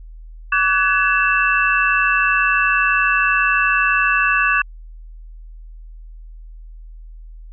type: tone cluster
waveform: sine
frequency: 1149 / 1499 / 1687 / 2663 Hz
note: D6 / F#6 / G#6 / E7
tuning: -38 / +22 / +27 / +17 cents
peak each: -19 dBFS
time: 0.52-4.62 s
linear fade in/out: 5 ms
effects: added 40 Hz sine -34 dBFS peak until 7.52 s